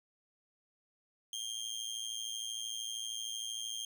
25% pulse tone with amplitude modulation, 3201 Hz, G7, 36 cents sharp, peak -31 dBFS, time 1.33-3.85 s, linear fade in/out 2 ms, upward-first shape sine, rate 113 Hz, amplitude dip 80%, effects none

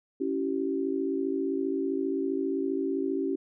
sine chord, C# diminished, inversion none, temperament equal with one note detuned, 277.2 / 329.6 / 384.8 Hz, C#4 / E4 / G4, 0 / 0 / -32 cents, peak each -30 / -33 / -30 dBFS, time 0.2-3.36 s, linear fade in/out 10 ms, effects none

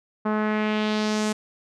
sawtooth tone with low-pass filter sweep, 213.6 Hz, G#3, 49 cents sharp, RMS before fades -24 dBFS, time 0.25-1.33 s, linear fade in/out 10 ms, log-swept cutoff 1200 to 8300 Hz, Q 1.8, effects none

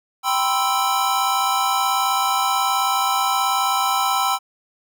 square chord, C major seventh, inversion second, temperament equal, 784 / 987.8 / 1046.5 / 1318.5 Hz, G5 / B5 / C6 / E6, 0 / 0 / 0 / 0 cents, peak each -23 / -25 / -26 / -23 dBFS, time 0.23-4.39 s, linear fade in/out 50 ms, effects none

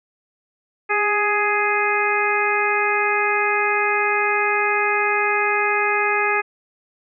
harmonic tone with a mistuned harmonic, 417 Hz, G#4, 7 cents sharp, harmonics 1 / 2 / 3 / 4 / 5 / 6, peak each -24 / -24 / -24 / -24 / -24 / -24 dBFS, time 0.89-6.42 s, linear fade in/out 20 ms, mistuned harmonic 1, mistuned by -35 cents, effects none

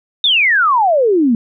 sine exponential sweep, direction down, 3729 to 220 Hz, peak -9 dBFS, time 0.24-1.35 s, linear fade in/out 2 ms, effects none

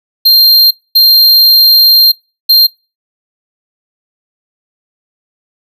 square tone bursts at uneven times, 4186 Hz, C8, in tune, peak -3 dBFS, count 3, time 0.25-0.71 / 0.95-2.12 / 2.49-2.67 s, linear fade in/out 10 ms, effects noise-tail reverb RT60 0.3 s tail -26 dB re dry

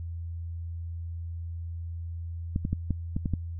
clicks, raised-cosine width 5 ms, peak -15 dBFS, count 7, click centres 2.561 / 2.651 / 2.73 / 2.907 / 3.165 / 3.258 / 3.337 s, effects added 84 Hz sine -33 dBFS peak until 3.59 s

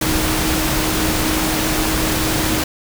sine tone in noise, 314.2 Hz, D#4, 17 cents sharp, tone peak -22 dBFS, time 0.01-2.64 s, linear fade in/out 5 ms, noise pink, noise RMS -19 dBFS, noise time 0.01-2.64 s, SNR -6 dB, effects none

